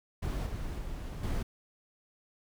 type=noise with level steps; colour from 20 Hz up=brown; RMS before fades=-33 / -37 / -39 / -32 dBFS; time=0.22-1.43 s; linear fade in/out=10 ms; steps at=0.46 / 0.78 / 1.23 s; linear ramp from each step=5 ms; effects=none